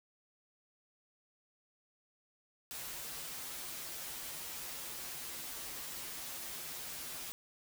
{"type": "noise with comb filter", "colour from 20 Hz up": "white", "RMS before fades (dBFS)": -44, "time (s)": [2.71, 7.32], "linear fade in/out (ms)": 0, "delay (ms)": 10, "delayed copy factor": -0.7, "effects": []}